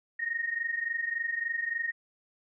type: tone pair together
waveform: sine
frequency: 1841.2 / 1864.7 Hz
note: A#6 / A#6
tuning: -22 / 0 cents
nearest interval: unison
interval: 22 cents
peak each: -34 / -31 dBFS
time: 0.19-1.92 s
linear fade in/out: 10 ms
effects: none